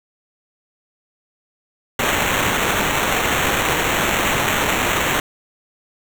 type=noise with sample-and-hold; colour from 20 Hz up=white; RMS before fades=-19 dBFS; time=1.99-5.2 s; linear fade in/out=2 ms; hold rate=4900 Hz; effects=none